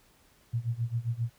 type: tone with tremolo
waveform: sine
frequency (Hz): 117.2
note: A#2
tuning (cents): +10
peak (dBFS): -25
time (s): 0.53-1.3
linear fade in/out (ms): 10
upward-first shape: sine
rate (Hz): 7.5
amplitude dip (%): 90
effects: pink hiss -63 dBFS RMS until 1.38 s